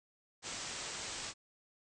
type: low-pass noise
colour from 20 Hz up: white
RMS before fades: -43 dBFS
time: 0.42-1.34 s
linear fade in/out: 50 ms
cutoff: 8300 Hz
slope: 96 dB/octave
effects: none